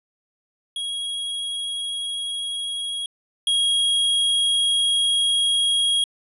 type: tone pair in turn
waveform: square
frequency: 3304 / 3288 Hz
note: G#7 / G#7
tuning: -10 / -18 cents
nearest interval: unison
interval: 8 cents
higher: first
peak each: -26 / -18 dBFS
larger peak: second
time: 0.76-3.06 / 3.47-6.04 s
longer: second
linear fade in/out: 2 ms
effects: resampled to 32000 Hz